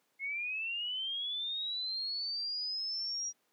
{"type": "linear sweep", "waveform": "sine", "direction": "up", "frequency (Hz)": [2153, 5750], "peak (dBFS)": -34, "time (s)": [0.19, 3.33], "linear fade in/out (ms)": 50, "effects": ["pink hiss -75 dBFS RMS until 3.52 s", "high-pass 300 Hz 12 dB/octave"]}